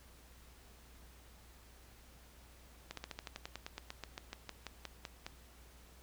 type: slowing click train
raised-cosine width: 0.2 ms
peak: -25 dBFS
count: 20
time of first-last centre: 2.91-5.265 s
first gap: 63 ms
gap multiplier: 1.07
effects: added 60 Hz sine -59 dBFS peak until 6.02 s + pink hiss -62 dBFS RMS until 6.02 s